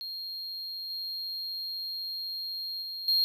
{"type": "tone with level steps", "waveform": "triangle", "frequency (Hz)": 4232, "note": "C8", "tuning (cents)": 19, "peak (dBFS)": [-34, -32, -34, -21], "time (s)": [0.01, 3.24], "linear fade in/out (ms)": 0, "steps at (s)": [0.9, 2.82, 3.08], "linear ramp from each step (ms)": 2, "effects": []}